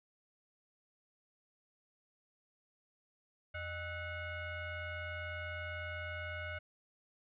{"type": "tone with frequency modulation", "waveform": "sine", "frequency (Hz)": 784, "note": "G5", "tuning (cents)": 0, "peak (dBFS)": -39, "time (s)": [3.54, 6.59], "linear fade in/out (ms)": 10, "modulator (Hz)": 698, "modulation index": 2.3, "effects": []}